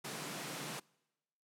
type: high-pass noise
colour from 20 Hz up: pink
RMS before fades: -43 dBFS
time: 0.04-0.8 s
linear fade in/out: 10 ms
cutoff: 130 Hz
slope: 96 dB/octave
effects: noise-tail reverb RT60 1.0 s tail -26 dB re dry + low-pass 12000 Hz 12 dB/octave